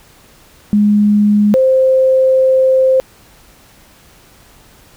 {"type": "tone pair in turn", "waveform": "sine", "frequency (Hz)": [207.7, 523.4], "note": ["G#3", "C5"], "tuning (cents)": [0, 0], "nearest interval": "octave + major third", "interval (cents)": 1600, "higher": "second", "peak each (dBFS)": -7, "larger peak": "neither", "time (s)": [[0.73, 1.54], [1.54, 3]], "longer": "second", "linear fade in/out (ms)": 0, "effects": ["pink hiss -45 dBFS RMS until 4.96 s"]}